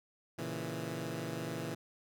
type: chord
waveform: 15% pulse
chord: A# diminished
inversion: none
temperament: equal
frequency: 116.54 / 138.59 / 164.81 Hz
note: A#2 / C#3 / E3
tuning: 0 / 0 / 0 cents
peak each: -36 / -37 / -34 dBFS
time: 0.38-1.75 s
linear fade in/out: 10 ms
effects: none